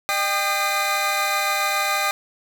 25% pulse tone cluster, 606 / 790 / 1219 / 2044 Hz, D#5 / G5 / D#6 / C7, -46 / +13 / -36 / -41 cents, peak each -26 / -21 / -20 / -23 dBFS, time 0.09-2.11 s, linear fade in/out 0 ms, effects 7-bit

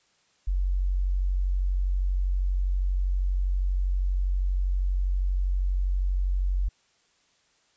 sine tone, 46.25 Hz, F#1, in tune, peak -22 dBFS, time 0.47-6.69 s, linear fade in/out 10 ms, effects white hiss -66 dBFS RMS until 7.76 s + resampled to 16000 Hz

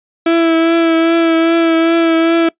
35% pulse tone with vibrato, 330.3 Hz, E4, 4 cents sharp, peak -7 dBFS, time 0.26-2.49 s, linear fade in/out 5 ms, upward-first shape triangle, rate 2.5 Hz, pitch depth 25 cents each way, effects noise-tail reverb RT60 0.1 s tail -22 dB re dry + resampled to 8000 Hz

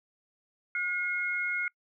sine tone pair together, 1438.3 / 2155 Hz, F#6 / C#7, -49 / -49 cents, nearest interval perfect fifth, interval 700 cents, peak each -32 / -30 dBFS, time 0.75-1.68 s, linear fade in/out 2 ms, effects noise-tail reverb RT60 0.1 s tail -26 dB re dry

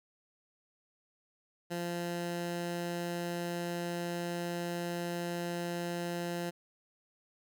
15% pulse tone, 173.1 Hz, F3, 15 cents flat, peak -28 dBFS, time 1.7-6.51 s, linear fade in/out 20 ms, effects none

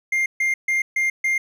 triangle tone bursts, 2110 Hz, C7, 14 cents sharp, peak -16 dBFS, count 5, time 0.12-1.38 s, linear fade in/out 5 ms, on 140 ms, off 140 ms, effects none

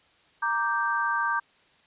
sine chord, G minor, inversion first, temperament equal, 932.3 / 1174.7 / 1568 Hz, Bb5 / D6 / G6, 0 / 0 / 0 cents, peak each -29 / -28 / -27 dBFS, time 0.42-1.4 s, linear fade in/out 10 ms, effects white hiss -61 dBFS RMS until 1.86 s + resampled to 8000 Hz

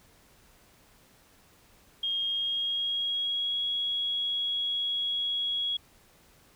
sine tone with pitch glide, 3243 to 3326 Hz, G#7 to G#7, -42 to +2 cents, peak -27 dBFS, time 2.03-5.77 s, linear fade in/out 5 ms, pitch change +44 cents, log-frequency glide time 2.26-3.62 s, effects pink hiss -60 dBFS RMS until 6.55 s

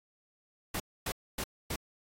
pink noise bursts, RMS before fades -35 dBFS, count 4, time 0.74-1.76 s, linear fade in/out 5 ms, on 60 ms, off 260 ms, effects AAC 48 kbps

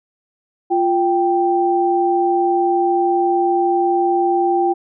sine tone pair together, 349.2 / 784 Hz, F4 / G5, 0 / 0 cents, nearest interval octave + major second, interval 1400 cents, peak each -16 dBFS, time 0.7-4.74 s, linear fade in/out 20 ms, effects none

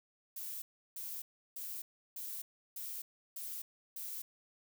violet noise bursts, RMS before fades -43 dBFS, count 7, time 0.36-4.22 s, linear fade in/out 5 ms, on 260 ms, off 340 ms, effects none

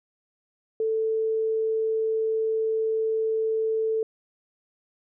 sine tone, 442.3 Hz, A4, 9 cents sharp, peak -22 dBFS, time 0.8-4.03 s, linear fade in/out 2 ms, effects none

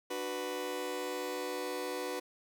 sawtooth chord, B minor, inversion first, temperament just, 296.3 / 370.4 / 493.9 Hz, D4 / F#4 / B4, +15 / +2 / 0 cents, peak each -39 / -36 / -34 dBFS, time 0.1-2.2 s, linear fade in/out 10 ms, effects none

